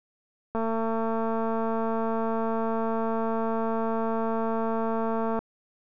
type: click train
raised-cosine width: 1 ms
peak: -16 dBFS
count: 1090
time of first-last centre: 0.55-5.39 s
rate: 225 Hz
effects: none